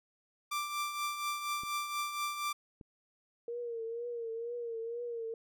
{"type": "tone with tremolo", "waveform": "sawtooth", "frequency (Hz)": 1178, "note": "D6", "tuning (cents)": 5, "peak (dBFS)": -28, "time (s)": [0.51, 2.53], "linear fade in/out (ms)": 10, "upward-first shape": "triangle", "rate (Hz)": 4.2, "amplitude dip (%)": 60}
{"type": "clicks", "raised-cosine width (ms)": 3, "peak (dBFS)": -37, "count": 2, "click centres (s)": [1.635, 2.812]}
{"type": "tone with vibrato", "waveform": "sine", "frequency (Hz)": 466.2, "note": "A#4", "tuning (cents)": 0, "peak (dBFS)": -36, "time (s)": [3.48, 5.34], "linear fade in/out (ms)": 2, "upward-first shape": "triangle", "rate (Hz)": 2.1, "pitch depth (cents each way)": 68}
{"effects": []}